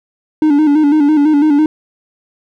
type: tone with vibrato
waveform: triangle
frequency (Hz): 297.8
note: D4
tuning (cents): +24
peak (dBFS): -5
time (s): 0.42-1.66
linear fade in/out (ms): 2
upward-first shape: square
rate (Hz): 6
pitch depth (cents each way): 64
effects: none